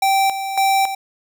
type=tone with tremolo; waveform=square; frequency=779 Hz; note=G5; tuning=11 cents flat; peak=-14 dBFS; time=0.02-0.95 s; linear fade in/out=5 ms; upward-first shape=square; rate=1.8 Hz; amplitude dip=65%; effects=none